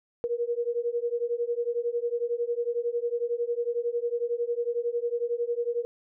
sine beating tone pair, 470 / 481 Hz, A#4 / B4, +14 / -46 cents, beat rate 11 Hz, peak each -29 dBFS, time 0.24-5.85 s, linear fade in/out 0 ms, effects none

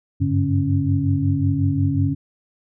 sine tone cluster, 95.2 / 100.7 / 142.4 / 276.2 Hz, F#2 / G2 / C#3 / C#4, +50 / +47 / +47 / -6 cents, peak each -22 dBFS, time 0.2-2.15 s, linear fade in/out 20 ms, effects none

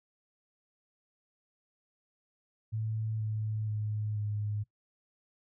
sine tone with pitch steps, 110 / 108.17 / 106.38 / 104.61 Hz, A2 / A2 / G#2 / G#2, 0 / -29 / +42 / +13 cents, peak -31 dBFS, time 2.72-4.64 s, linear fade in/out 20 ms, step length 480 ms, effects noise-tail reverb RT60 0.1 s tail -19 dB re dry

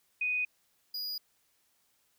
sine / square tone pair in turn, 2489 / 4901 Hz, D#7 / D#8, 0 / -27 cents, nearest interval octave, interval 1173 cents, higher second, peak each -28 / -35 dBFS, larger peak first, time 0.21-0.45 / 0.94-1.18 s, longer neither, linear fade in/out 5 ms, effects white hiss -72 dBFS RMS until 2.18 s

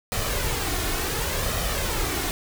pink noise with flanger, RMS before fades -26 dBFS, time 0.12-2.31 s, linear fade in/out 0 ms, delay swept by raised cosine 1.6 to 2.8 ms, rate 0.69 Hz, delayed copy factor +0.5, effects none

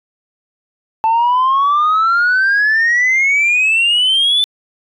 sine exponential sweep, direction up, 880 to 3536 Hz, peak -8 dBFS, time 1.04-4.44 s, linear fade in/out 0 ms, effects tanh soft clip ceiling -8 dBFS

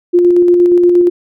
sine tone with tremolo, 351.9 Hz, F4, 13 cents sharp, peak -4 dBFS, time 0.13-1.1 s, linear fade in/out 20 ms, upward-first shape square, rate 8.5 Hz, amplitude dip 25%, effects none

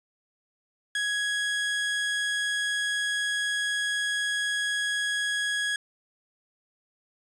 30% pulse tone, 1664 Hz, G#6, 3 cents sharp, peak -23 dBFS, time 0.95-5.76 s, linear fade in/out 2 ms, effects resampled to 22050 Hz

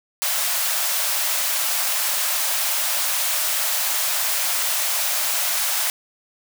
white high-pass noise, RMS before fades -22 dBFS, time 0.22-5.9 s, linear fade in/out 0 ms, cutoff 550 Hz, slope 96 dB/octave, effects none

